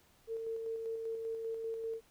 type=tone with tremolo; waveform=sine; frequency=451.7 Hz; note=A4; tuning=45 cents sharp; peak=-35 dBFS; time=0.27-2.01 s; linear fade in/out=50 ms; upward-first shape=square; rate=5.1 Hz; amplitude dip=30%; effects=pink hiss -67 dBFS RMS until 2.1 s